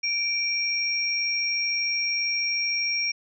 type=tone pair together; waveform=sine; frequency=2349 / 5587 Hz; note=D7 / F8; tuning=0 / 0 cents; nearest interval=octave + minor third; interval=1500 cents; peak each=-26 dBFS; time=0.03-3.12 s; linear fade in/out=10 ms; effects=none